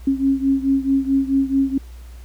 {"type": "beating tone pair", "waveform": "sine", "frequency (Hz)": [270.2, 274.8], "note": ["C#4", "C#4"], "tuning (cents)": [-44, -15], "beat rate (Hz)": 4.6, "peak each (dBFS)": [-17, -20], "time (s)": [0.07, 1.78], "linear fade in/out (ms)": 5, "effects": ["added 60 Hz sine -35 dBFS peak until 2.24 s", "pink hiss -51 dBFS RMS until 2.24 s"]}